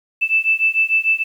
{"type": "beating tone pair", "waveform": "sine", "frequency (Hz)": [2637, 2643.7], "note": ["E7", "E7"], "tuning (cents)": [0, 4], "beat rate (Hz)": 6.7, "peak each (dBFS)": -17, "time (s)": [0.21, 1.24], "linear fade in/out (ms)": 20, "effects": ["8-bit"]}